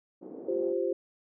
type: band-pass noise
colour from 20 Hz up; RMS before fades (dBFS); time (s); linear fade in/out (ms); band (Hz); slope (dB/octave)
white; -44; 0.21-0.74; 20; 250 to 460; 24
type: chord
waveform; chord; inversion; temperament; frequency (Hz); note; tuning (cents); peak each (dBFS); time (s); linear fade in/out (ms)
sine; F suspended second; none; equal; 349.2 / 392 / 523.3; F4 / G4 / C5; 0 / 0 / 0; -31; 0.48-0.93; 5
effects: none